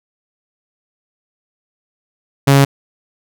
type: tone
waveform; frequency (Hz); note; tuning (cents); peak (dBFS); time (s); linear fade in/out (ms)
sawtooth; 138.59; C#3; 0; -3; 2.47-2.65; 10
effects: none